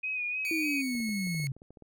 sine tone with vibrato, 2489 Hz, D#7, in tune, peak -30 dBFS, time 0.03-0.82 s, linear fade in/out 10 ms, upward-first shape sine, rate 3.3 Hz, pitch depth 41 cents each way
sawtooth tone with pitch glide, 2275 to 2187 Hz, C#7 to C#7, +44 to -24 cents, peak -32 dBFS, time 0.45-1.47 s, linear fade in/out 0 ms, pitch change -68 cents, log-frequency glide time 0.71-0.98 s
sine linear sweep, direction down, 329.6 to 130.3 Hz, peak -30 dBFS, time 0.51-1.52 s, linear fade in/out 2 ms
clicks, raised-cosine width 2 ms, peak -37 dBFS, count 12, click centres 0.952 / 1.003 / 1.092 / 1.271 / 1.347 / 1.4 / 1.442 / 1.566 / 1.619 / 1.706 / 1.772 / 1.823 s
effects none

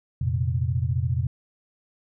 sine chord, F suspended fourth, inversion none, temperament equal, 87.31 / 116.54 / 130.81 Hz, F2 / Bb2 / C3, 0 / 0 / 0 cents, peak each -26 dBFS, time 0.21-1.27 s, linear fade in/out 5 ms, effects none

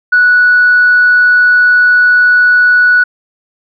sine tone, 1473 Hz, F#6, 8 cents flat, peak -3 dBFS, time 0.12-3.04 s, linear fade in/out 10 ms, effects tanh soft clip ceiling 0 dBFS

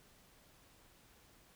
silence, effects pink hiss -65 dBFS RMS until 1.55 s

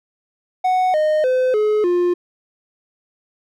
triangle tone with pitch steps, 740 / 615.1 / 511.3 / 425 / 353.3 Hz, F#5 / D#5 / C5 / G#4 / F4, 0 / -20 / -40 / +40 / +20 cents, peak -12 dBFS, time 0.64-2.14 s, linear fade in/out 10 ms, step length 300 ms, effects none

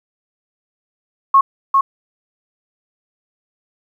sine tone with echo, 1091 Hz, C#6, 28 cents flat, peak -6 dBFS, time 1.34-1.41 s, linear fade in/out 5 ms, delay 400 ms, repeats 1, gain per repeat -3 dB, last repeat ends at 1.81 s, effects 8-bit

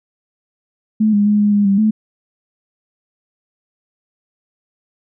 sine tone with pitch steps, 216.1 / 204.8 / 208.5 / 207 / 204.7 / 197.2 / 216.3 Hz, A3 / G#3 / G#3 / G#3 / G#3 / G3 / A3, -31 / -24 / +7 / -5 / -25 / +11 / -29 cents, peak -10 dBFS, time 1-1.91 s, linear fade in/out 10 ms, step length 130 ms, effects none

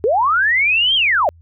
sine linear two-way sweep, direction up then down, 392 to 3258 to 541 Hz, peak -12 dBFS, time 0.04-1.29 s, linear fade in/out 0 ms, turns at 0.95 s, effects added 83 Hz sine -43 dBFS peak until 1.41 s

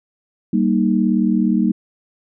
sine chord, Eb major, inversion first, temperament equal with one note detuned, 193.97 / 233.1 / 311.1 Hz, G3 / Bb3 / Eb4, -18 / 0 / 0 cents, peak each -17 / -17 / -20 dBFS, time 0.53-1.72 s, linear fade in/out 5 ms, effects none

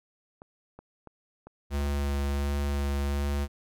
clicks, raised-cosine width 1 ms, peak -31 dBFS, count 6, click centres 0.419 / 0.79 / 1.073 / 1.47 / 1.81 / 1.864 s
square tone with vibrato, 70.8 Hz, C#2, 37 cents sharp, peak -27 dBFS, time 1.7-3.48 s, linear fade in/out 50 ms, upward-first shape sine, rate 1.4 Hz, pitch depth 13 cents each way
effects none

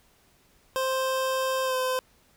25% pulse tone with pitch glide, 524 to 513.5 Hz, C5 to C5, +2 to -33 cents, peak -21 dBFS, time 0.76-1.99 s, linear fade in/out 0 ms, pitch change -35 cents, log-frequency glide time 1.64-1.75 s, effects pink hiss -62 dBFS RMS until 2.36 s

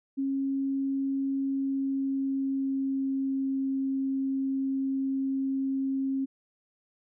sine tone with pitch glide, 272.1 to 269 Hz, C#4 to C4, -32 to +48 cents, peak -26 dBFS, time 0.17-6.26 s, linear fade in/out 20 ms, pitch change -20 cents, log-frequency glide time 1.38-3.62 s, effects none

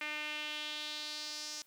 sawtooth tone with band-pass filter sweep, 301.2 Hz, D4, 44 cents sharp, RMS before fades -41 dBFS, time 0.01-1.62 s, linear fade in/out 2 ms, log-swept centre 2300 to 5700 Hz, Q 3, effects white hiss -68 dBFS RMS until 1.66 s + high-pass 150 Hz 12 dB/octave

